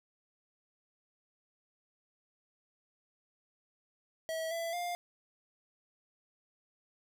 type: tone with pitch steps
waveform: square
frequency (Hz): 646 / 668 / 703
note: E5 / E5 / F5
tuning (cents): -35 / +23 / +11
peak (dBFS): -35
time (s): 4.29-4.95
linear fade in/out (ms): 0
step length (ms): 220
effects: none